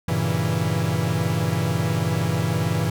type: chord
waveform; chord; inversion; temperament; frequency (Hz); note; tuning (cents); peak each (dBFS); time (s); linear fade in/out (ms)
45% pulse; G diminished seventh; none; equal; 98 / 116.54 / 138.59 / 164.81; G2 / Bb2 / Db3 / Fb3; 0 / 0 / 0 / 0; -27 / -26 / -28 / -24; 0.08-2.9; 5
effects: none